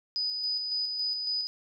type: tone with tremolo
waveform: sine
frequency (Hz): 4978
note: D#8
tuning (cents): 0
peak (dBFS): -27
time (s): 0.16-1.47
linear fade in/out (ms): 0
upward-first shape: square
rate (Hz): 3.6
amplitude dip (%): 35
effects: none